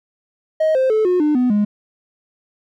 triangle tone with pitch steps, 629 / 522.8 / 434.6 / 361.3 / 300.3 / 249.6 / 207.5 Hz, D#5 / C5 / A4 / F#4 / D4 / B3 / G#3, +19 / -1 / -21 / -41 / +39 / +19 / -1 cents, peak -10 dBFS, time 0.6-1.65 s, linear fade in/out 10 ms, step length 150 ms, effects tanh soft clip ceiling -8 dBFS

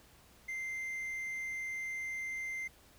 triangle tone, 2086 Hz, C7, 6 cents flat, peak -35 dBFS, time 0.48-2.68 s, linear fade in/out 10 ms, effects added 60 Hz sine -70 dBFS peak until 2.98 s + pink hiss -62 dBFS RMS until 2.98 s

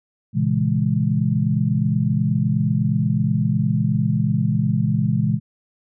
sine chord, A# half-diminished seventh, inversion none, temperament equal with one note detuned, 116.54 / 136.68 / 164.81 / 207.7 Hz, A#2 / C#3 / E3 / G#3, 0 / -24 / 0 / 0 cents, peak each -22 dBFS, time 0.33-5.4 s, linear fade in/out 50 ms, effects none

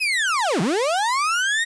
35% pulse linear two-way sweep, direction down then up, 2600 to 150 to 1900 Hz, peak -17 dBFS, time 0-1.65 s, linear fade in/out 20 ms, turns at 0.61 s, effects resampled to 22050 Hz + 9-bit

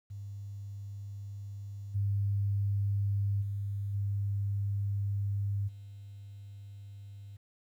sine tone with level steps, 100.4 Hz, G2, 42 cents sharp, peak -39 / -27 / -32 / -29 / -44 dBFS, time 0.1-7.37 s, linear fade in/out 10 ms, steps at 1.94 / 3.41 / 3.93 / 5.67 s, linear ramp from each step 20 ms, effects 11-bit

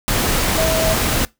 sine tone in noise, 645 Hz, E5, 38 cents flat, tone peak -18 dBFS, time 0.58-0.94 s, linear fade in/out 0 ms, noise pink, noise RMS -18 dBFS, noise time 0.08-1.25 s, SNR -3 dB, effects noise-tail reverb RT60 0.2 s tail -22 dB re dry

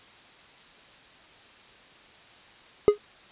triangle tone with exponential decay, 415.3 Hz, G#4, in tune, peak -7 dBFS, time 2.88-2.98 s, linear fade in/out 0 ms, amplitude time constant 20 ms, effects white hiss -52 dBFS RMS until 3.31 s + resampled to 8000 Hz

